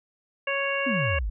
harmonic tone, 554.4 Hz, C#5, in tune, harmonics 1 / 2 / 3 / 4 / 5, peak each -29 / -33 / -31 / -32 / -30 dBFS, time 0.47-1.19 s, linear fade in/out 5 ms
sine exponential sweep, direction down, 277.2 to 44.81 Hz, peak -25 dBFS, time 0.86-1.3 s, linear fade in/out 10 ms
effects none

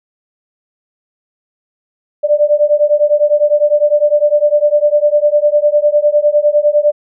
sine beating tone pair, 587.3 / 597.2 Hz, D5 / D5, 0 / +29 cents, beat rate 9.9 Hz, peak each -11 dBFS, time 2.23-6.92 s, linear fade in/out 20 ms, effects none

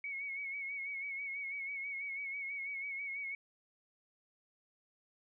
sine tone with vibrato, 2217 Hz, C#7, in tune, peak -38 dBFS, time 0.04-3.35 s, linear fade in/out 2 ms, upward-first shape sine, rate 6.1 Hz, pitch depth 50 cents each way, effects none

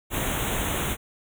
pink band-stop noise, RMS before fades -27 dBFS, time 0.1-0.97 s, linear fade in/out 50 ms, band 3800 to 6300 Hz, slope 96 dB/octave, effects none

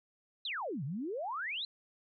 sine exponential two-way sweep, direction down then up, 4186 to 125 to 4186 Hz, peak -35 dBFS, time 0.45-1.65 s, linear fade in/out 2 ms, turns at 0.84 s, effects none

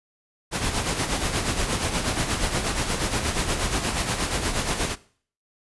pink noise with tremolo, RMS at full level -23 dBFS, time 0.51-4.96 s, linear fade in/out 50 ms, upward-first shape sine, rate 8.4 Hz, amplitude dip 55%, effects noise-tail reverb RT60 0.5 s tail -19 dB re dry + resampled to 24000 Hz

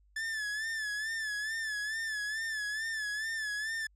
45% pulse tone with vibrato, 1740 Hz, A6, 20 cents flat, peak -33 dBFS, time 0.16-3.87 s, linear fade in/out 5 ms, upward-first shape sine, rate 2.3 Hz, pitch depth 71 cents each way, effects added 50 Hz sine -62 dBFS peak until 3.95 s + low-pass 9000 Hz 12 dB/octave

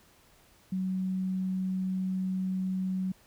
sine tone, 187.2 Hz, F#3, 20 cents sharp, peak -28 dBFS, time 0.72-3.12 s, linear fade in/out 5 ms, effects pink hiss -61 dBFS RMS until 3.26 s

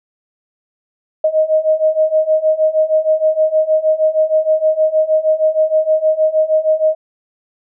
sine beating tone pair, 622.3 / 628.7 Hz, D#5 / D#5, 0 / +18 cents, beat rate 6.4 Hz, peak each -15 / -13 dBFS, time 1.24-6.95 s, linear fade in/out 5 ms, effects none

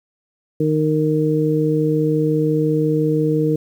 harmonic tone, 154.3 Hz, D#3, 14 cents flat, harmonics 1 / 2 / 3, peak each -19 / -19 / -19 dBFS, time 0.6-3.56 s, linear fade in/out 5 ms, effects 8-bit

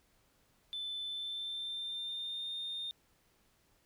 sine tone with pitch glide, 3520 to 3642 Hz, A7 to A#7, 0 to -41 cents, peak -36 dBFS, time 0.73-2.91 s, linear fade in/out 0 ms, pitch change +59 cents, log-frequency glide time 1.06-2.51 s, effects tanh soft clip ceiling -34 dBFS + pink hiss -71 dBFS RMS until 3.85 s

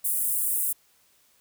pink high-pass noise, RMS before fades -26 dBFS, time 0.04-0.73 s, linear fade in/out 10 ms, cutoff 8800 Hz, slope 48 dB/octave, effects white hiss -63 dBFS RMS until 1.4 s

